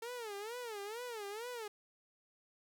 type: tone with vibrato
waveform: sawtooth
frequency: 445.2 Hz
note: A4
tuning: 20 cents sharp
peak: -38 dBFS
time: 0.02-1.68 s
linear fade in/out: 5 ms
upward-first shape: sine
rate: 2.2 Hz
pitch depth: 190 cents each way
effects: none